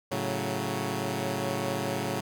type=chord; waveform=10% pulse; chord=F# minor; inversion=first; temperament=equal; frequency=110 / 138.59 / 185 Hz; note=A2 / C#3 / F#3; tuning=0 / 0 / 0 cents; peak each=-25 dBFS; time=0.11-2.21 s; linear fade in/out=10 ms; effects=none